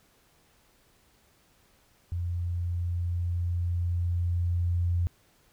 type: tone with level ramp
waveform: sine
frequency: 87.1 Hz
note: F2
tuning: 4 cents flat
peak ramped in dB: -28 to -23 dBFS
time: 2.12-5.07 s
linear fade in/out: 0 ms
effects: pink hiss -64 dBFS RMS until 5.52 s